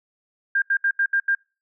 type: tone bursts at uneven times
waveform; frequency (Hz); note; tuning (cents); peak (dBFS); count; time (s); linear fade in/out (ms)
sine; 1600; G6; +35; -17; 6; 0.55-0.62 / 0.7-0.77 / 0.84-0.91 / 0.99-1.06 / 1.13-1.2 / 1.28-1.35; 5
effects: noise-tail reverb RT60 0.3 s tail -26 dB re dry